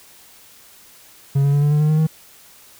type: tone with pitch steps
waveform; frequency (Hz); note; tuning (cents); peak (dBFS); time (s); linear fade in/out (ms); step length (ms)
triangle; 138.59 / 141.18 / 143.81 / 146.49 / 149.23 / 152.01 / 154.84 / 157.73; C#3 / C#3 / D3 / D3 / D3 / D#3 / D#3 / D#3; 0 / +32 / -36 / -4 / +28 / -40 / -8 / +24; -11; 1.35-2.07; 10; 90
effects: white hiss -47 dBFS RMS until 2.79 s